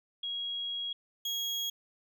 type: tone pair in turn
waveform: sine / 35% pulse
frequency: 3300 / 3300 Hz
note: G#7 / G#7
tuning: -12 / -12 cents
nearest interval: unison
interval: 0 cents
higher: neither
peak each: -33 / -30 dBFS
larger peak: second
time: 0.23-0.93 / 1.25-1.7 s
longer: first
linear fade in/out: 5 ms
effects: none